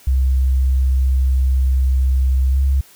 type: tone with pitch glide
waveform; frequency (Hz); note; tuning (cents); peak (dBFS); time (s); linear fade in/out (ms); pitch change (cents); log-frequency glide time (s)
sine; 65.41 to 67.76; C2 to C#2; 0 to -39; -12; 0.07-2.81; 5; +61; 2.5-2.58
effects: white hiss -47 dBFS RMS until 2.95 s